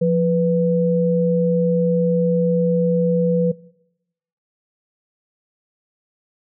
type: tone pair together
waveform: sine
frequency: 174.15 / 493.9 Hz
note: F3 / B4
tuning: -5 / 0 cents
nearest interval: octave + tritone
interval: 1805 cents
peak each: -17 dBFS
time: 0.01-3.52 s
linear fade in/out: 10 ms
effects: noise-tail reverb RT60 0.9 s tail -23 dB re dry